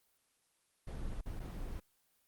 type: noise with dropouts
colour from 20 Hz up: brown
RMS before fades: -41 dBFS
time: 0.87-1.8 s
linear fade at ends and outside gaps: 5 ms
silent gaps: 1.211-1.258 / 1.396-1.4 s
effects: white hiss -75 dBFS RMS until 2.27 s + Opus 24 kbps